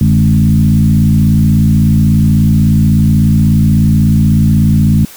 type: tone with frequency modulation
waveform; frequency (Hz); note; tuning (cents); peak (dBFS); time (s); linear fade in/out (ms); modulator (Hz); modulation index
sine; 150.4; D3; +42; -5; 0.01-5.05; 2; 56.4; 1.4
effects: white hiss -34 dBFS RMS until 5.16 s